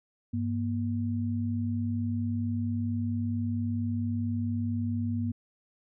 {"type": "tone pair together", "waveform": "sine", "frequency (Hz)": [100, 237.8], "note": ["G2", "A#3"], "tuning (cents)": [35, 35], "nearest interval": "octave + minor third", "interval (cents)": 1500, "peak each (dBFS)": [-30, -30], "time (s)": [0.33, 5.32], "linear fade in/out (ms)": 10, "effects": []}